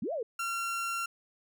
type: linear two-way sweep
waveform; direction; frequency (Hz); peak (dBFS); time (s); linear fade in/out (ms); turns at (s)
sine; up then down; 163.8 to 698.5 to 419.9; -31; 0.02-0.23; 5; 0.13
type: tone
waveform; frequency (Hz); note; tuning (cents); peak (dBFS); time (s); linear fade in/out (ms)
30% pulse; 1370; F6; -34; -29; 0.39-1.06; 5
effects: none